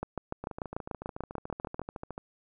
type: two click trains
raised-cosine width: 1 ms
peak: -19 / -24 dBFS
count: 13 / 25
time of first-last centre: 0.03-1.795 / 0.44-2.179 s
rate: 6.8 / 13.8 Hz
effects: none